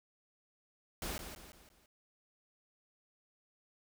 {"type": "noise with echo", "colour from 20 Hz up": "pink", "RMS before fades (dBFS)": -40, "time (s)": [1.02, 1.18], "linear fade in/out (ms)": 2, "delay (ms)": 170, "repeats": 4, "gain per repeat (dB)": -7, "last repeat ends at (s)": 1.86, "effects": []}